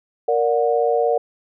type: chord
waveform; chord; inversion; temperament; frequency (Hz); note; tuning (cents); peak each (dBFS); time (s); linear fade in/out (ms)
sine; Bb augmented; none; just; 466.2 / 582.7 / 728.4; Bb4 / D5 / F#5; 0 / -14 / -27; -18 / -21 / -21; 0.28-1.18; 5
effects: none